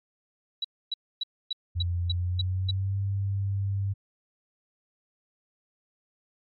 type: tone bursts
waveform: sine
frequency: 3912 Hz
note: B7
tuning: 17 cents flat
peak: -26 dBFS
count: 8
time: 0.62-2.71 s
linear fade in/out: 5 ms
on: 25 ms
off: 270 ms
type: tone with pitch glide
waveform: sine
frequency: 87.4 to 98.67 Hz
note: F2 to G2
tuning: +2 to +12 cents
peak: -25 dBFS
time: 1.75-3.94 s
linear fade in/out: 20 ms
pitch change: +210 cents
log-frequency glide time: 2.1-2.98 s
effects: MP3 48 kbps